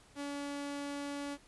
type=tone; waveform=sawtooth; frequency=284.9 Hz; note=C#4; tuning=48 cents sharp; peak=-34 dBFS; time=0.15-1.38 s; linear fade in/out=50 ms; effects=pink hiss -62 dBFS RMS until 1.47 s + resampled to 24000 Hz